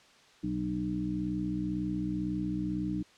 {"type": "harmonic tone with a mistuned harmonic", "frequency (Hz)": 62, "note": "B1", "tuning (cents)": 7, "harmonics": [1, 2, 3, 4, 5], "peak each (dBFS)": [-43, -40, -34, -44, -33], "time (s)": [0.43, 3.03], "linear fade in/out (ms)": 10, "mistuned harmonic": 5, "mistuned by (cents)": -34, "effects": ["white hiss -59 dBFS RMS until 3.17 s", "low-pass 5000 Hz 12 dB/octave"]}